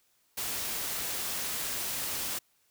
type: noise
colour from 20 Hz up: white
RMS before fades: -34 dBFS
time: 0.37-2.39 s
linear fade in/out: 10 ms
effects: white hiss -70 dBFS RMS until 2.7 s